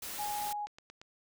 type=noise; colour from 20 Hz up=white; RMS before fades=-41 dBFS; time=0.02-0.53 s; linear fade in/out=5 ms
type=tone; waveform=sine; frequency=830.6 Hz; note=G#5; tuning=in tune; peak=-34 dBFS; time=0.18-0.67 s; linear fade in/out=20 ms
type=click train; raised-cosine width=0.2 ms; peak=-32 dBFS; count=4; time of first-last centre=0.67-1.015 s; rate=8.69 Hz
effects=none